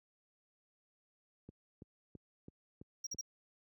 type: click train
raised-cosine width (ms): 3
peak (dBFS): -37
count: 6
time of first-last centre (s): 1.49-3.146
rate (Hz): 3.02
type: tone bursts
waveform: triangle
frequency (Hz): 5640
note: F8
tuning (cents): +16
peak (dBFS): -37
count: 3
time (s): 3.04-3.212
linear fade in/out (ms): 5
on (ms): 28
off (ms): 44
effects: high-pass 80 Hz 12 dB/octave